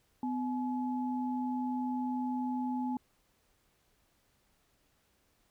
sine tone pair together, 252 / 851.5 Hz, B3 / G#5, +35 / +43 cents, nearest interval octave + major sixth, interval 2108 cents, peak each -32 / -38 dBFS, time 0.23-2.97 s, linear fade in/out 2 ms, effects pink hiss -72 dBFS RMS until 5.5 s

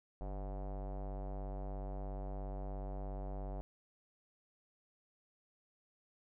square tone with low-pass filter, 48.5 Hz, G1, 18 cents flat, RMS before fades -42 dBFS, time 0.21-3.61 s, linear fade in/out 0 ms, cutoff 710 Hz, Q 3.3, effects none

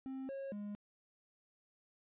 triangle tone with pitch steps, 265 / 545 / 205.9 Hz, C4 / C#5 / G#3, +22 / -29 / -15 cents, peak -39 dBFS, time 0.06-0.75 s, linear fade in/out 0 ms, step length 230 ms, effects resampled to 8000 Hz

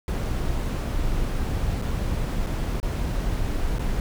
brown noise with dropouts, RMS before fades -25 dBFS, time 0.08-4 s, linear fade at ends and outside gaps 1 ms, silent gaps 1.816-1.821 / 2.464-2.468 / 2.801-2.829 / 3.785-3.793 s, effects none

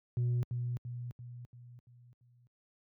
sine tone with echo, 121.5 Hz, B2, 28 cents flat, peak -25 dBFS, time 0.17-0.43 s, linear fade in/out 0 ms, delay 340 ms, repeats 6, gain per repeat -6 dB, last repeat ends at 2.47 s, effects tanh soft clip ceiling -26 dBFS + high-pass 80 Hz 12 dB/octave

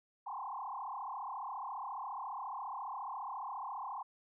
sine tone with frequency modulation, 932.3 Hz, A#5, in tune, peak -39 dBFS, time 0.26-4.03 s, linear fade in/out 10 ms, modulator 34.5 Hz, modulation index 4.6, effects none

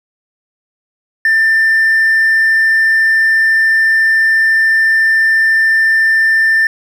triangle tone, 1787 Hz, A6, 26 cents sharp, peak -5 dBFS, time 1.25-6.67 s, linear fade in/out 2 ms, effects tanh soft clip ceiling -3 dBFS

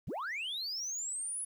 sine linear sweep, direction up, 51.91 to 10420 Hz, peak -33 dBFS, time 0.07-1.45 s, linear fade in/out 10 ms, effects tanh soft clip ceiling -34 dBFS + 11-bit

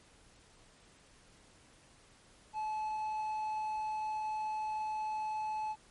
triangle tone, 862 Hz, A5, 36 cents flat, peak -32 dBFS, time 2.53-5.76 s, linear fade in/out 50 ms, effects pink hiss -62 dBFS RMS until 5.9 s + MP3 48 kbps

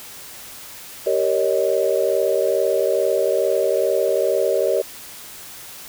sine chord, Eb dominant seventh, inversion first, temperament just, 388.9 / 466.7 / 560 / 622.3 Hz, G4 / Bb4 / Db5 / Eb5, -14 / +2 / +18 / 0 cents, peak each -22 / -22 / -21 / -22 dBFS, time 1.06-4.82 s, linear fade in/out 10 ms, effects white hiss -38 dBFS RMS until 5.88 s

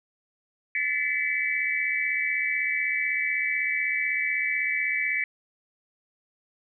sine tone cluster, 1752 / 1974 / 2050 / 2288 Hz, A6 / B6 / C7 / D7, -8 / -1 / -36 / -46 cents, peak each -33 / -31 / -29 / -27 dBFS, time 0.75-5.24 s, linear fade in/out 2 ms, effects none

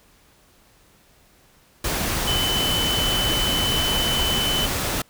sine tone in noise, 3025 Hz, F#7, 38 cents sharp, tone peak -22 dBFS, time 2.27-4.66 s, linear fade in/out 5 ms, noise pink, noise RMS -24 dBFS, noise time 1.84-5.02 s, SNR -1 dB, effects pink hiss -56 dBFS RMS until 5.09 s

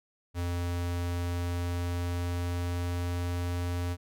square tone with pitch glide, 87.31 to 87.92 Hz, F2 to F2, 0 to +12 cents, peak -30 dBFS, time 0.34-3.97 s, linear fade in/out 50 ms, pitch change +12 cents, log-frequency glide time 1.25-3.65 s, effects none

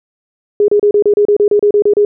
sine tone bursts, 413.1 Hz, G#4, 9 cents flat, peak -6 dBFS, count 13, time 0.6-2.05 s, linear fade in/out 2 ms, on 82 ms, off 32 ms, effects none

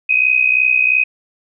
sine tone with amplitude modulation, 2518 Hz, D#7, 20 cents sharp, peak -7 dBFS, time 0.09-1.04 s, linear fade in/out 10 ms, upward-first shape sine, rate 62.9 Hz, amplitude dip 80%, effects none

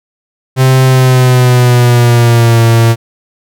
45% pulse tone with pitch glide, 130.81 to 115.2 Hz, C3 to A#2, 0 to -20 cents, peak -4 dBFS, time 0.56-2.96 s, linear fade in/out 50 ms, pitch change -220 cents, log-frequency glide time 0.85-2.62 s, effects none

